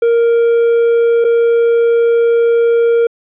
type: tone with dropouts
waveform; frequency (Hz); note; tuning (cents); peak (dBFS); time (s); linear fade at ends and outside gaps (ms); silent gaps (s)
triangle; 466.2; A#4; 0; -6; 0.02-3.07; 5; 1.243-1.247
effects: resampled to 8000 Hz